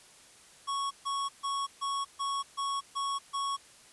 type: tone bursts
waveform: square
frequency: 1108.7 Hz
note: C#6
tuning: in tune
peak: -31 dBFS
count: 8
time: 0.67-3.57 s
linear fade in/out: 20 ms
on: 240 ms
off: 140 ms
effects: white hiss -56 dBFS RMS until 3.92 s + resampled to 24000 Hz